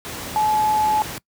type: tone in noise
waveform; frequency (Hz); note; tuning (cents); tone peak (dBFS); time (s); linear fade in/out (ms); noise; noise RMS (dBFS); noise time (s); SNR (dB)
sine; 856; A5; -48; -16; 0.36-1.02; 0; pink; -31; 0.05-1.18; +12
effects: noise-tail reverb RT60 0.1 s tail -23 dB re dry + high-pass 80 Hz 12 dB/octave